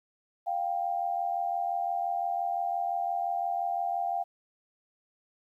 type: tone pair together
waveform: sine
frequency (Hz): 701 / 786.8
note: F5 / G5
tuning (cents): +6 / +6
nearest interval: major second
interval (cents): 200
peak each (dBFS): -30 / -31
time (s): 0.46-4.24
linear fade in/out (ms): 20
effects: 11-bit

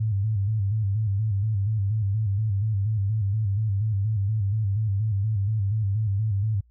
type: tone with vibrato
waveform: sine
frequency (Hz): 103.83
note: G#2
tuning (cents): 0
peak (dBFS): -21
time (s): 0-6.61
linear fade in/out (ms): 10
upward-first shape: square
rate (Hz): 4.2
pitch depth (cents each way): 92
effects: added 59 Hz sine -55 dBFS peak until 6.7 s

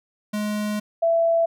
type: tone pair in turn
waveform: square / sine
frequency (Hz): 210 / 666.7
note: G#3 / E5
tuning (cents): +19 / +19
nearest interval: octave + minor sixth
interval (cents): 2000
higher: second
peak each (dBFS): -24 / -16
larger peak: second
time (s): 0.33-0.8 / 1.02-1.46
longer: first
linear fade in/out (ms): 10
effects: none

